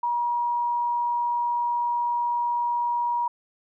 sine tone, 956 Hz, A#5, 43 cents sharp, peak -22 dBFS, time 0.03-3.28 s, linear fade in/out 5 ms, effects none

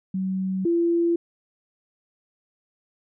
sine tone pair in turn, 189 / 339.9 Hz, F#3 / F4, +37 / -47 cents, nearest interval minor seventh, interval 1016 cents, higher second, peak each -23 / -18 dBFS, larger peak second, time 0.14-0.65 / 0.65-1.16 s, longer neither, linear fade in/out 5 ms, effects none

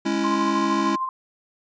square chord, C# minor, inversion second, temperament just, 207.9 / 277.2 / 332.6 Hz, G#3 / C#4 / E4, +2 / 0 / +16 cents, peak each -27 / -27 / -25 dBFS, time 0.05-0.96 s, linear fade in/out 10 ms
sine tone with tremolo, 1046.5 Hz, C6, in tune, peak -21 dBFS, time 0.24-1.09 s, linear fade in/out 2 ms, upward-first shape sine, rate 13 Hz, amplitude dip 50%
effects resampled to 16000 Hz

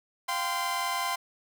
sawtooth chord, F suspended second, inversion none, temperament equal with one note detuned, 698.5 / 784 / 1032.7 Hz, F5 / G5 / C6, 0 / 0 / -23 cents, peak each -32 / -31 / -26 dBFS, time 0.28-1.16 s, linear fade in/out 10 ms, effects none

